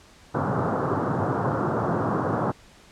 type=band-pass noise; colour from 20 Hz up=pink; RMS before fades=-25 dBFS; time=0.34-2.52 s; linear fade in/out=10 ms; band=100 to 1400 Hz; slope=48 dB/octave; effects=pink hiss -52 dBFS RMS until 2.91 s + low-pass 8000 Hz 12 dB/octave